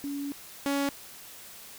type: tone pair in turn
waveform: sine / sawtooth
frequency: 283 / 280.2 Hz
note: C#4 / C#4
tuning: +36 / +19 cents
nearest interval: unison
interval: 17 cents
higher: first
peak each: -31 / -22 dBFS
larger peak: second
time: 0.04-0.32 / 0.66-0.89 s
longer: first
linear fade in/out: 0 ms
effects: white hiss -47 dBFS RMS until 1.78 s